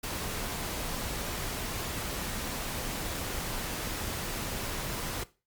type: noise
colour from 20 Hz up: pink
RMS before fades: -35 dBFS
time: 0.03-5.24 s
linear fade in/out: 10 ms
effects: noise-tail reverb RT60 0.3 s tail -18 dB re dry + Opus 48 kbps